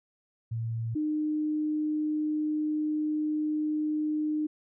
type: tone pair in turn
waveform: sine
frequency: 114.2 / 304.9 Hz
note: A#2 / D#4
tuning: -35 / -35 cents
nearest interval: octave + perfect fourth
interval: 1700 cents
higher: second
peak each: -29 / -26 dBFS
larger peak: second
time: 0.51-0.95 / 0.95-4.47 s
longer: second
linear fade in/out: 10 ms
effects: none